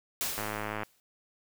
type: noise with exponential decay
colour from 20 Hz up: white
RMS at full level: -30 dBFS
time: 0.21-1 s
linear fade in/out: 0 ms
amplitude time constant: 170 ms
type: click train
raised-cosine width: 0.5 ms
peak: -19 dBFS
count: 49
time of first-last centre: 0.38-0.833 s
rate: 106 Hz
effects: none